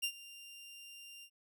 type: tone with ADSR envelope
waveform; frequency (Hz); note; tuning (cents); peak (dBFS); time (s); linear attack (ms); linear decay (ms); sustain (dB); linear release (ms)
sawtooth; 2790; F7; -2; -28; 0.02-1.3; 20; 74; -19; 70
effects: none